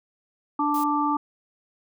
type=harmonic tone; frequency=293.7 Hz; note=D4; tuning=in tune; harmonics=1 / 3 / 4; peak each=-25 / -25 / -25 dBFS; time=0.59-1.17 s; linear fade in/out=5 ms
type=noise; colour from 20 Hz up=blue; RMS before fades=-38 dBFS; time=0.74-0.84 s; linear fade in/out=5 ms
effects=none